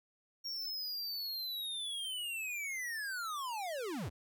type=linear sweep; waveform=square; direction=down; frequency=5588 to 61.2 Hz; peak=-38 dBFS; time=0.44-4.1 s; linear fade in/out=20 ms; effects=none